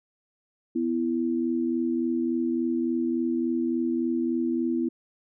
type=tone pair together; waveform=sine; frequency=249.3 / 332.8 Hz; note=B3 / E4; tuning=+16 / +17 cents; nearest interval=perfect fourth; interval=501 cents; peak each=-26 dBFS; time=0.75-4.89 s; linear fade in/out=10 ms; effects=none